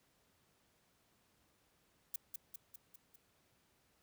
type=noise with echo; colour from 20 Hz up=violet; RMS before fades=-39 dBFS; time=2.14-2.16 s; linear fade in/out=5 ms; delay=200 ms; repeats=5; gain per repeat=-4 dB; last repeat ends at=3.16 s; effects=pink hiss -74 dBFS RMS until 4.02 s + high-pass 60 Hz 12 dB/octave